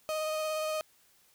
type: tone with vibrato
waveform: 35% pulse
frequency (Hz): 622.3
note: D#5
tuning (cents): 0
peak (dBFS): -29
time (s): 0.09-0.81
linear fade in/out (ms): 0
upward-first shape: sine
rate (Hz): 17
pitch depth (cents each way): 13
effects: white hiss -65 dBFS RMS until 1.34 s